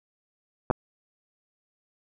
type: clicks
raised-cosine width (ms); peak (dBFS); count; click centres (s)
1; -9; 2; 0.702 / 0.71
effects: none